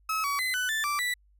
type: tone with pitch steps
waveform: 35% pulse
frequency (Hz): 1288 / 1134 / 2032 / 1496 / 1762 / 1170 / 1968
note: E6 / C#6 / B6 / F#6 / A6 / D6 / B6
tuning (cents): -41 / +39 / +49 / +19 / +2 / -7 / -7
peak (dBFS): -25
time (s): 0.09-1.14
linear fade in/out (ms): 5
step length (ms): 150
effects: added 50 Hz sine -59 dBFS peak until 1.39 s